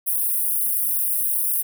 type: high-pass noise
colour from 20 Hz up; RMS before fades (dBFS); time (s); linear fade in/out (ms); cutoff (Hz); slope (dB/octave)
white; -22; 0.06-1.63; 20; 9300; 96
effects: none